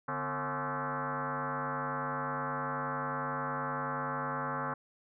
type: tone with frequency modulation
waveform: sine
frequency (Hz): 144.9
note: D3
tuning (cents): -23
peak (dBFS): -32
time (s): 0.08-4.74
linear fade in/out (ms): 5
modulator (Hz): 199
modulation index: 7.1
effects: none